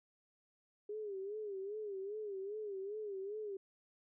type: tone with vibrato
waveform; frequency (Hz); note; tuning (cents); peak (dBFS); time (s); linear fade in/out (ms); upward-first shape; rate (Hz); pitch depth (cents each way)
sine; 406.3; G#4; -38; -40; 0.89-3.57; 5; sine; 2.5; 110
effects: none